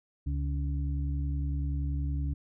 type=harmonic tone; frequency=70.6 Hz; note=C#2; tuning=32 cents sharp; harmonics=1 / 2 / 4; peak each=-29 / -35 / -41 dBFS; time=0.26-2.34 s; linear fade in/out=10 ms; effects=none